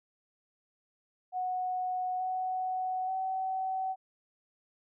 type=tone with pitch steps; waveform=sine; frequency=736 / 744 / 758 Hz; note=F#5 / F#5 / F#5; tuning=-9 / +9 / +42 cents; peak=-30 dBFS; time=1.32-3.96 s; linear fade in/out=50 ms; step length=880 ms; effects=none